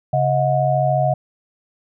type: tone cluster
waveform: sine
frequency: 136.6 / 630 / 724 Hz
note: C#3 / D#5 / F#5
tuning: -25 / +21 / -38 cents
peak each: -19 dBFS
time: 0.13-1.14 s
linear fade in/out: 5 ms
effects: none